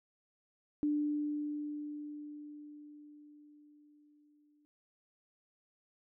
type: tone with exponential decay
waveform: sine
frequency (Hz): 296.3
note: D4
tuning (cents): +15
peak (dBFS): -28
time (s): 0.83-4.65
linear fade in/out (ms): 0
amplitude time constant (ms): 830
effects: none